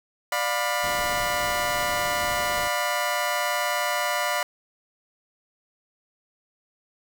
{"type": "chord", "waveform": "20% pulse", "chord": "B diminished", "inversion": "first", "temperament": "just", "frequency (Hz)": [592.7, 711.2, 987.8], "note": ["D5", "F5", "B5"], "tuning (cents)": [16, 31, 0], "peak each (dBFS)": -23, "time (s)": [0.32, 4.43], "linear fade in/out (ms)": 2}
{"type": "band-stop noise", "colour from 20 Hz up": "pink", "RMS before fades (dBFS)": -37, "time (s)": [0.83, 2.68], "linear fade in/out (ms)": 10, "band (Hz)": [990, 2800], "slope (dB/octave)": 48}
{"effects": []}